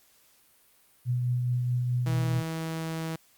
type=tone with tremolo; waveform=sine; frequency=123.47 Hz; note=B2; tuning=in tune; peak=-23 dBFS; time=1.05-2.43 s; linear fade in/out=50 ms; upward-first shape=triangle; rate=4.7 Hz; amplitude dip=30%
type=tone; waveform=sawtooth; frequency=161.9 Hz; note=E3; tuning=31 cents flat; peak=-27 dBFS; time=2.06-3.16 s; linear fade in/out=5 ms
effects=white hiss -62 dBFS RMS until 3.37 s + Opus 48 kbps